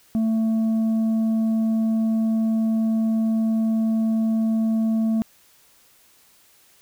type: tone with tanh clipping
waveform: sine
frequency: 222.6 Hz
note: A3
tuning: 20 cents sharp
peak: -19 dBFS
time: 0.15-5.22 s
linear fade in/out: 0 ms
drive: 4 dB
effects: white hiss -56 dBFS RMS until 6.81 s